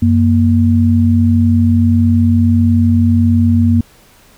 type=tone pair together; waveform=sine; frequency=93.2 / 234.8 Hz; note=F#2 / A#3; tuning=+13 / +13 cents; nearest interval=octave + major third; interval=1600 cents; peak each=-10 dBFS; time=0.02-3.81 s; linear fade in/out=5 ms; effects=pink hiss -46 dBFS RMS until 4.37 s